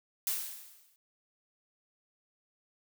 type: noise with exponential decay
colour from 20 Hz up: blue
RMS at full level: -30 dBFS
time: 0.27-0.96 s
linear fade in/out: 1 ms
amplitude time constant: 150 ms
effects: none